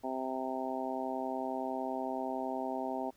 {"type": "harmonic tone", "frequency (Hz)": 130.81, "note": "C3", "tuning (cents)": 0, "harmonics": [2, 3, 4, 5, 6, 7], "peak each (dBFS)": [-39, -42, -44, -39, -40, -42], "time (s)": [0.03, 3.11], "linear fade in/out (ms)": 20, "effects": ["pink hiss -67 dBFS RMS until 3.16 s"]}